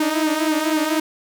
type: tone with flanger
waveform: sawtooth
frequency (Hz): 311.1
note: D#4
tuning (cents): 0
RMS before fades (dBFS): -20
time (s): 0-1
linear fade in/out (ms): 5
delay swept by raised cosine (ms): 1.5 to 6.9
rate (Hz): 4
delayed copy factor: -0.6
effects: none